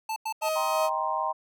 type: tone bursts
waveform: square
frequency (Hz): 880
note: A5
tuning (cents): 0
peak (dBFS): -29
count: 3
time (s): 0.09-0.49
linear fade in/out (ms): 5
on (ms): 72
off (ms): 92
type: tone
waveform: 35% pulse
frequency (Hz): 630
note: D#5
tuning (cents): +21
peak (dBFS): -24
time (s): 0.41-0.9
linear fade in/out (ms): 50
type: chord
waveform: sine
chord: C minor seventh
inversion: first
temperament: just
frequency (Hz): 627.9 / 784.9 / 941.9 / 1046.5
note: Eb5 / G5 / Bb5 / C6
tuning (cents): +16 / +2 / +18 / 0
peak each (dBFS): -33 / -32 / -30 / -30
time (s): 0.55-1.33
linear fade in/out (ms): 20
effects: none